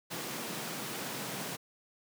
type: high-pass noise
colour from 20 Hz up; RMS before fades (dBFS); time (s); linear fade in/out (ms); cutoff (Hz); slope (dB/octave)
pink; -39; 0.1-1.57; 20; 130; 48
effects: none